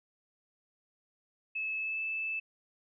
sine tone with pitch glide, 2601 to 2628 Hz, E7 to E7, -24 to -6 cents, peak -32 dBFS, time 1.55-2.4 s, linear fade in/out 10 ms, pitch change +18 cents, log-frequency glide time 1.79-2 s, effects none

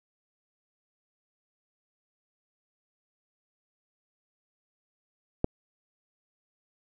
click, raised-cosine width 2 ms, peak -10 dBFS, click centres 5.444 s, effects none

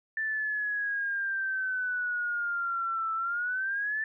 sine exponential two-way sweep, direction down then up, 1772 to 1318.5 to 1772 Hz, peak -28 dBFS, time 0.17-4.04 s, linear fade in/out 2 ms, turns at 3.14 s, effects none

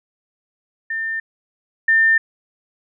sine tone pair in turn, 1800 / 1800 Hz, A6 / A6, +39 / +39 cents, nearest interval unison, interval 0 cents, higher neither, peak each -21 / -11 dBFS, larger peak second, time 0.9-1.2 / 1.88-2.18 s, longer neither, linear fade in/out 5 ms, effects none

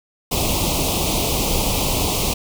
pink band-stop noise, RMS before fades -20 dBFS, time 0.31-2.34 s, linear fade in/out 10 ms, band 1100 to 2400 Hz, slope 48 dB/octave, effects none

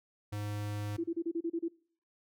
square tone, 103.83 Hz, G#2, in tune, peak -36 dBFS, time 0.32-0.97 s, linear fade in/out 10 ms
sine tone bursts, 334.8 Hz, E4, 27 cents sharp, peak -30 dBFS, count 8, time 0.98-1.684 s, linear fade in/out 10 ms, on 60 ms, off 32 ms
effects noise-tail reverb RT60 0.5 s tail -22 dB re dry

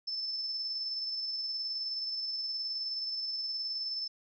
sine tone with tremolo, 5274 Hz, E8, in tune, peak -32 dBFS, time 0.07-4.08 s, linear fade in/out 10 ms, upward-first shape square, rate 19 Hz, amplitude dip 25%, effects none

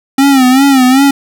square tone with vibrato, 265.5 Hz, C4, 25 cents sharp, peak -5 dBFS, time 0.18-1.11 s, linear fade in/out 5 ms, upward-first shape sine, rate 2.6 Hz, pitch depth 95 cents each way, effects none

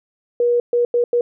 sine tone bursts at uneven times, 480.4 Hz, B4, 48 cents flat, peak -13 dBFS, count 4, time 0.4-0.6 / 0.73-0.85 / 0.94-1.04 / 1.13-1.21 s, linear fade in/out 2 ms, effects none

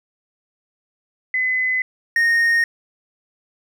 sine / triangle tone pair in turn, 2025 / 1853.2 Hz, B6 / A#6, +43 / -11 cents, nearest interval major second, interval 154 cents, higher first, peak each -17 / -12 dBFS, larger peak second, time 1.34-1.82 / 2.16-2.64 s, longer neither, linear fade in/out 2 ms, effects none

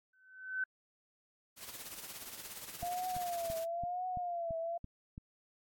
sine tone with exponential growth, 1522 Hz, F#6, 48 cents sharp, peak -30 dBFS, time 0.13-0.64 s, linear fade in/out 5 ms, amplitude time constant 110 ms
white noise with tremolo, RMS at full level -44 dBFS, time 1.56-3.66 s, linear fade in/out 50 ms, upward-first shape triangle, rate 17 Hz, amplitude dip 65%
sine tone with vibrato, 696 Hz, F5, 6 cents flat, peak -35 dBFS, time 2.82-4.78 s, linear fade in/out 10 ms, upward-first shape triangle, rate 1 Hz, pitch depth 110 cents each way
click train, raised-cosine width 5 ms, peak -33 dBFS, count 8, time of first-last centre 2.83-5.179 s, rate 2.98 Hz
effects AAC 64 kbps

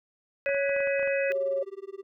sine tone with pitch glide, 557 to 549.6 Hz, C#5 to C#5, +8 to -15 cents, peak -25 dBFS, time 0.46-1.63 s, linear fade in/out 5 ms, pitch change -23 cents, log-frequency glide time 0.71-1.33 s
sine chord, G# minor seventh, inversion third, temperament equal with one note detuned, 1480 / 1661.2 / 1975.5 / 2537 Hz, F#6 / G#6 / B6 / D#7, 0 / 0 / 0 / +33 cents, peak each -39 / -36 / -35 / -33 dBFS, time 0.46-1.32 s, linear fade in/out 0 ms
clicks, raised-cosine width 0.5 ms, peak -27 dBFS, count 9, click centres 0.491 / 0.546 / 0.694 / 0.764 / 0.804 / 0.873 / 0.995 / 1.029 / 1.075 s
triangle tone with tremolo, 392 Hz, G4, in tune, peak -32 dBFS, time 1.3-2.03 s, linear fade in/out 2 ms, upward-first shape sine, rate 19 Hz, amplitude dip 100%
effects none

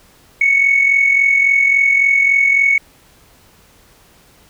sine tone with amplitude modulation, 2217 Hz, C#7, in tune, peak -6 dBFS, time 0.41-2.78 s, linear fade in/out 5 ms, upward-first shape sine, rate 43.6 Hz, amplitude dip 60%, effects tanh soft clip ceiling -3 dBFS + pink hiss -49 dBFS RMS until 4.49 s

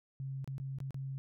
sine tone with dropouts, 134.9 Hz, C#3, 47 cents flat, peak -37 dBFS, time 0.2-1.18 s, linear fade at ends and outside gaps 0 ms, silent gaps 0.444-0.476 / 0.581-0.6 / 0.786-0.803 / 0.907-0.944 s, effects none

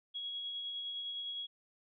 sine tone with tremolo, 3322 Hz, G#7, in tune, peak -37 dBFS, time 0.14-1.47 s, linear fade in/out 20 ms, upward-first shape sine, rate 9.8 Hz, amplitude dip 25%, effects none

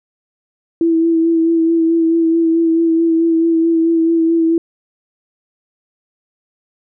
sine tone with vibrato, 329.6 Hz, E4, in tune, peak -10 dBFS, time 0.81-4.58 s, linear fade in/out 2 ms, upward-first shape sine, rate 4.6 Hz, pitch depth 23 cents each way, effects none

